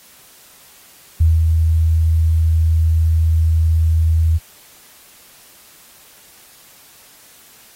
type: tone with ADSR envelope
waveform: sine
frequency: 80.9 Hz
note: E2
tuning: 32 cents flat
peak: -8 dBFS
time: 1.2-4.39 s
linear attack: 10 ms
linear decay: 190 ms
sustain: -3 dB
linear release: 28 ms
effects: white hiss -46 dBFS RMS until 7.75 s + AAC 48 kbps